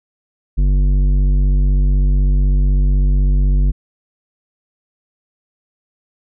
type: tone with tanh clipping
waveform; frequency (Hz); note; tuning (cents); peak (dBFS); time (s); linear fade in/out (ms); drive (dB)
sine; 48; G1; -36; -12; 0.57-3.72; 20; 11
effects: none